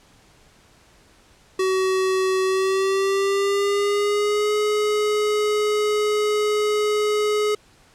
square tone with pitch glide, 377.3 to 421.1 Hz, F#4 to G#4, +34 to +24 cents, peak -19 dBFS, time 1.59-7.55 s, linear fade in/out 5 ms, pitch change +190 cents, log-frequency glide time 2.43-4.53 s, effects pink hiss -54 dBFS RMS until 7.94 s + low-pass 9000 Hz 12 dB/octave

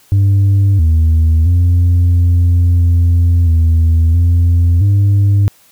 sine tone with pitch steps, 98.8 / 80.2 / 87.7 / 87.2 / 86 / 81.9 / 86 / 100.2 Hz, G2 / E2 / F2 / F2 / F2 / E2 / F2 / G2, +14 / -47 / +8 / -2 / -26 / -11 / -26 / +38 cents, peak -4 dBFS, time 0.12-5.48 s, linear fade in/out 0 ms, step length 670 ms, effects tanh soft clip ceiling -6 dBFS + white hiss -48 dBFS RMS until 5.71 s

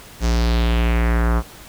square tone with low-pass filter sweep, 58.2 Hz, A#1, 2 cents flat, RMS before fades -17 dBFS, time 0.2-1.43 s, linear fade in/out 50 ms, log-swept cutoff 6600 to 1200 Hz, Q 2.5, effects pink hiss -41 dBFS RMS until 1.68 s

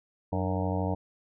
harmonic tone with a mistuned harmonic, 92.5 Hz, F#2, in tune, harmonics 1 / 2 / 3 / 5 / 6 / 7 / 8 / 9 / 10, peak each -30 / -33 / -35 / -37 / -38 / -38 / -39 / -40 / -40 dBFS, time 0.32-0.95 s, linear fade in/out 10 ms, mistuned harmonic 3, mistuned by +110 cents, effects none

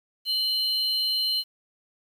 triangle tone pair together, 2975 / 4156 Hz, F#7 / C8, +9 / -12 cents, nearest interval tritone, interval 579 cents, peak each -27 / -23 dBFS, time 0.25-1.44 s, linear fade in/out 50 ms, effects 9-bit

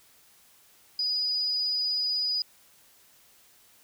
sine tone, 4942 Hz, D#8, 13 cents flat, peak -25 dBFS, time 0.99-2.42 s, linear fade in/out 2 ms, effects white hiss -59 dBFS RMS until 3.83 s

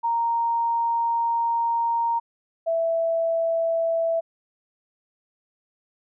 sine tone pair in turn, 930 / 661.2 Hz, A#5 / E5, -4 / +5 cents, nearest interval tritone, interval 591 cents, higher first, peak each -20 dBFS, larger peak neither, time 0.03-2.2 / 2.66-4.21 s, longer first, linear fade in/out 20 ms, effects none

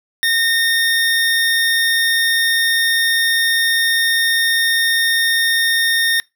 25% pulse tone, 1835 Hz, A#6, 28 cents flat, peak -10 dBFS, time 0.23-6.2 s, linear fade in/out 0 ms, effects noise-tail reverb RT60 0.2 s tail -23 dB re dry

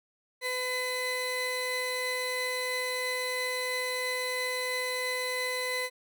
30% pulse tone pair together, 504 / 2019 Hz, B4 / B6, +35 / +38 cents, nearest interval 2 octaves, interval 2403 cents, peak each -31 / -29 dBFS, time 0.41-5.9 s, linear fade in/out 50 ms, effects none

